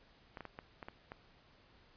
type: clicks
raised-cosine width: 0.5 ms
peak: -30 dBFS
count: 7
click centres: 0.372 / 0.407 / 0.453 / 0.589 / 0.828 / 0.885 / 1.119 s
effects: pink hiss -65 dBFS RMS until 1.96 s + resampled to 11025 Hz